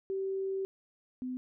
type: tone pair in turn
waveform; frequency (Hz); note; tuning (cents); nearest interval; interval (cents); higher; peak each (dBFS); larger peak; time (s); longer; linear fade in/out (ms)
sine; 385.8 / 253.7; G4 / B3; -28 / +47; perfect fifth; 725; first; -31 / -34; first; 0.1-0.65 / 1.22-1.37; first; 0
effects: none